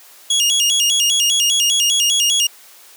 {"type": "tone with vibrato", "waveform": "25% pulse", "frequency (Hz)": 3080, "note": "G7", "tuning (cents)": -31, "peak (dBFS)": -9, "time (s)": [0.3, 2.47], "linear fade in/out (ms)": 5, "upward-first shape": "square", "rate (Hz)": 5, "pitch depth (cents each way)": 140, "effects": ["white hiss -44 dBFS RMS until 2.96 s", "high-pass 400 Hz 12 dB/octave"]}